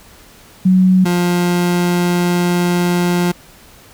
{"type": "tone pair in turn", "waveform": ["sine", "30% pulse"], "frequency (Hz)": [185.7, 176.11], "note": ["F#3", "F3"], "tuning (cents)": [7, 15], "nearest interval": "minor second", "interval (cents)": 92, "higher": "first", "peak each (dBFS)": [-7, -10], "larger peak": "first", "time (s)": [[0.65, 1.05], [1.05, 3.32]], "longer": "second", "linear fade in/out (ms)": 10, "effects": ["pink hiss -43 dBFS RMS until 3.93 s"]}